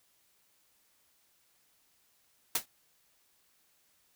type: noise with exponential decay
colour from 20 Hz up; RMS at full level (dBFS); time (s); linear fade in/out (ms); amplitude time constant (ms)
white; -24; 2.55-2.66; 5; 22
effects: white hiss -70 dBFS RMS until 4.15 s